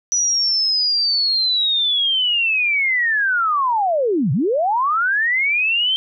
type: linear two-way sweep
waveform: sine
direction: down then up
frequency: 5920 to 116.54 to 3153 Hz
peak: -15 dBFS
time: 0.12-5.96 s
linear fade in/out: 0 ms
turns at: 4.32 s
effects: none